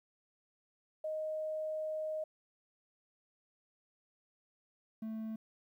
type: tone pair in turn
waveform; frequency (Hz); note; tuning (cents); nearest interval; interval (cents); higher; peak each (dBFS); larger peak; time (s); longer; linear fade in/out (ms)
sine / triangle; 623 / 220.7; D#5 / A3; +2 / +5; octave + tritone; 1797; first; -35 / -36; first; 1.04-2.24 / 5.02-5.36; first; 5
effects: 12-bit